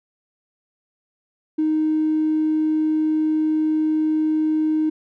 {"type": "tone with tanh clipping", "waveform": "triangle", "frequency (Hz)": 311.1, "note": "D#4", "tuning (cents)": 0, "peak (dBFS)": -16, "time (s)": [1.58, 4.9], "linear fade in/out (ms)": 10, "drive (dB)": 1, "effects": []}